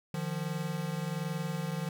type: tone pair together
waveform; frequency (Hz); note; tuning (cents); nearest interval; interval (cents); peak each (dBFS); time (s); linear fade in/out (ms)
square; 152.21 / 173.5; D#3 / F3; -38 / -11; major second; 227; -36 / -36; 0.14-1.89; 2
effects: none